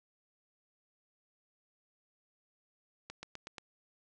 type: accelerating click train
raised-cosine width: 0.2 ms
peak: -26 dBFS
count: 5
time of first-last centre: 3.1-3.582 s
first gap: 130 ms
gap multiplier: 0.95
effects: resampled to 22050 Hz + 11-bit